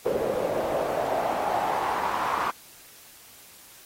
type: noise with band-pass filter sweep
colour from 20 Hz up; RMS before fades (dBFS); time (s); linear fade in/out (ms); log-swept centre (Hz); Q
pink; -27; 0.05-2.51; 10; 470 to 1100; 4.1
effects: white hiss -50 dBFS RMS until 3.85 s + AAC 48 kbps